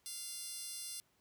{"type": "tone with high-pass filter", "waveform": "10% pulse", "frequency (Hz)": 697, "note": "F5", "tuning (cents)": -4, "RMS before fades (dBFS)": -45, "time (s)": [0.06, 1], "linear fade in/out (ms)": 0, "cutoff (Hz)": 6700, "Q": 2.4, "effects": ["pink hiss -74 dBFS RMS until 1.2 s", "high-pass 80 Hz 12 dB/octave"]}